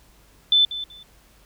sine tone with echo, 3520 Hz, A7, in tune, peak -13 dBFS, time 0.52-0.65 s, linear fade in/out 2 ms, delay 190 ms, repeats 2, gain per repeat -14 dB, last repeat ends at 1.03 s, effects added 50 Hz sine -56 dBFS peak until 1.45 s + pink hiss -56 dBFS RMS until 1.45 s

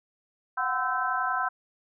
sine tone cluster, 724 / 755 / 1021 / 1316 / 1543 Hz, F#5 / F#5 / C6 / E6 / G6, -38 / +35 / -43 / -3 / -28 cents, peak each -36 / -33 / -30 / -30 / -31 dBFS, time 0.57-1.49 s, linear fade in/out 10 ms, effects none

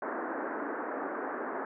pink band-pass noise, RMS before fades -36 dBFS, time 0.02-1.65 s, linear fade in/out 2 ms, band 250 to 1700 Hz, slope 48 dB/octave, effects none

